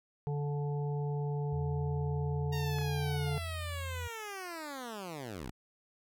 harmonic tone, 145.2 Hz, D3, 19 cents flat, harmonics 1 / 3 / 5 / 6, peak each -32 / -40 / -48 / -47 dBFS, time 0.27-3.38 s, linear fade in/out 0 ms
sine tone, 85.3 Hz, F2, 40 cents flat, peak -37 dBFS, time 1.52-4.08 s, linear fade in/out 10 ms
10% pulse linear sweep, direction down, 932.3 to 48.2 Hz, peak -32 dBFS, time 2.52-5.51 s, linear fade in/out 10 ms
clicks, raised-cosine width 0.5 ms, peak -30 / -38 dBFS, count 2, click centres 2.786 / 2.815 s
effects none

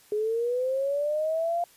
sine linear sweep, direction up, 414.6 to 698.5 Hz, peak -24 dBFS, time 0.12-1.64 s, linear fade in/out 2 ms, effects white hiss -57 dBFS RMS until 1.76 s + resampled to 32000 Hz

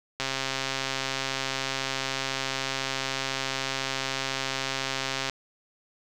click train, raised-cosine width 0.2 ms, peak -11 dBFS, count 684, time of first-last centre 0.2-5.297 s, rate 134 Hz, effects none

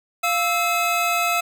square tone cluster, 698 / 1317 / 2573 Hz, F5 / E6 / E7, -1 / -2 / -43 cents, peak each -24 dBFS, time 0.23-1.41 s, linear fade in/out 10 ms, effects none

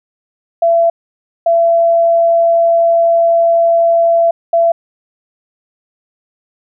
sine tone bursts at uneven times, 673 Hz, E5, 36 cents sharp, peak -7 dBFS, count 3, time 0.62-0.9 / 1.46-4.31 / 4.53-4.72 s, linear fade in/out 5 ms, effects none

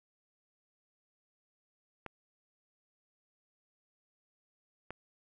clicks, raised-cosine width 0.5 ms, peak -26 dBFS, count 2, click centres 2.063 / 4.906 s, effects none

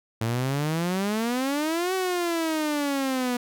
sawtooth exponential two-way sweep, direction up then down, 110.2 to 380.1 to 242.6 Hz, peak -20 dBFS, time 0.21-3.37 s, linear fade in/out 5 ms, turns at 1.94 s, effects none

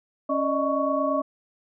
sine tone cluster, 276.2 / 599 / 628 / 1115 Hz, C#4 / D5 / D#5 / C#6, -6 / +34 / +16 / +10 cents, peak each -27 dBFS, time 0.29-1.22 s, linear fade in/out 10 ms, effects none

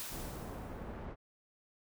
white noise with exponential decay, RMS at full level -41 dBFS, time 0-1.06 s, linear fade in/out 0 ms, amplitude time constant 230 ms
pink low-pass noise, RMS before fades -44 dBFS, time 0.09-1.16 s, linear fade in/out 50 ms, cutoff 1100 Hz, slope 12 dB/octave
effects none

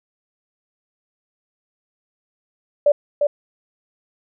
sine tone with echo, 582 Hz, D5, 16 cents flat, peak -10 dBFS, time 2.86-2.92 s, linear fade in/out 5 ms, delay 350 ms, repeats 1, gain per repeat -4 dB, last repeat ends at 3.27 s, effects none

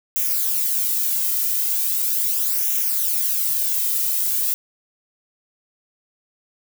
violet noise with flanger, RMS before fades -21 dBFS, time 0.16-4.54 s, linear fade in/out 0 ms, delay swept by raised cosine 0.22 to 1.82 ms, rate 0.39 Hz, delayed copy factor -0.6, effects none

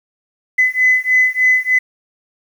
sine beating tone pair, 2015 / 2018.3 Hz, B6 / B6, +34 / +37 cents, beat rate 3.3 Hz, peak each -13 dBFS, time 0.58-1.79 s, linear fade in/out 10 ms, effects tanh soft clip ceiling -3 dBFS + 7-bit

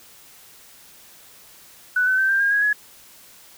sine tone with pitch steps, 1488 / 1519.3 / 1551.2 / 1583.8 / 1617.1 / 1651 / 1685.7 Hz, F#6 / F#6 / G6 / G6 / G#6 / G#6 / G#6, +9 / +45 / -19 / +17 / -47 / -11 / +25 cents, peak -16 dBFS, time 1.96-2.73 s, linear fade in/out 5 ms, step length 110 ms, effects white hiss -48 dBFS RMS until 3.57 s

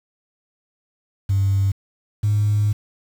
sine tone pair in turn, 98 / 104.49 Hz, G2 / G#2, 0 / +11 cents, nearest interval minor second, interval 111 cents, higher second, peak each -14 dBFS, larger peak neither, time 1.29-1.72 / 2.23-2.73 s, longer second, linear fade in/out 10 ms, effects tanh soft clip ceiling -12 dBFS + 7-bit

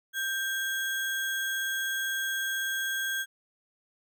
sine tone with sample-and-hold, 1579 Hz, G6, 12 cents sharp, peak -28 dBFS, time 0.13-3.26 s, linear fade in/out 50 ms, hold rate 4900 Hz, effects none

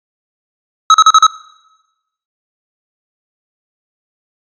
square tone bursts, 1286 Hz, E6, 43 cents flat, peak -3 dBFS, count 5, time 0.9-1.267 s, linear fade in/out 2 ms, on 43 ms, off 38 ms, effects noise-tail reverb RT60 1.0 s tail -19 dB re dry + resampled to 16000 Hz

